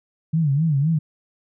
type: tone with vibrato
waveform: sine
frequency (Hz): 150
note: D3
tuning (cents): +37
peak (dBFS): -16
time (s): 0.33-0.99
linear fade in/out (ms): 10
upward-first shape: sine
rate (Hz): 3.9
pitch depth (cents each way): 170
effects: none